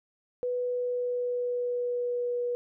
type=tone with pitch glide; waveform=sine; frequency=493.9 to 485.4 Hz; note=B4 to B4; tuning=0 to -30 cents; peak=-27 dBFS; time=0.43-2.55 s; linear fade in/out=0 ms; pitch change=-30 cents; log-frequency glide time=0.57-2.43 s; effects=none